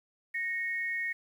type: tone pair together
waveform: sine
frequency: 1863.7 / 2193 Hz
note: A#6 / C#7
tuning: -1 / -19 cents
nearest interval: minor third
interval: 282 cents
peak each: -32 / -35 dBFS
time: 0.34-1.13 s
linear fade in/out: 10 ms
effects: 10-bit